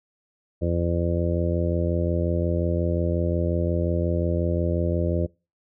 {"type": "harmonic tone", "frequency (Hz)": 85.6, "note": "F2", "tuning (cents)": -34, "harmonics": [1, 2, 3, 4, 5, 6, 7], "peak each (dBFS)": [-24, -28, -34, -29, -35, -31, -31], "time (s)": [0.61, 5.27], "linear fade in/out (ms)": 20, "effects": ["noise-tail reverb RT60 0.3 s tail -24 dB re dry"]}